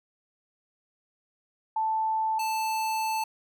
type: tone pair in turn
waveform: sine / square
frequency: 880 / 880 Hz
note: A5 / A5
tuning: 0 / 0 cents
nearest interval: unison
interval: 0 cents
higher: neither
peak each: -24 / -27 dBFS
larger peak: first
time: 1.76-2.39 / 2.39-3.24 s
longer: second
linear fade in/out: 5 ms
effects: none